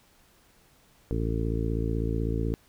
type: harmonic tone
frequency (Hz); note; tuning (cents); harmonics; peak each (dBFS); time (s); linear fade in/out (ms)
56; A1; +31; 1 / 2 / 3 / 4 / 5 / 6 / 7 / 8; -29 / -31 / -35 / -38 / -35 / -38 / -39 / -36; 1.11-2.54; 0
effects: pink hiss -61 dBFS RMS until 2.68 s